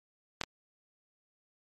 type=clicks; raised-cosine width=0.2 ms; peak=-13 / -17 dBFS; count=2; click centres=0.413 / 0.437 s; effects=MP3 64 kbps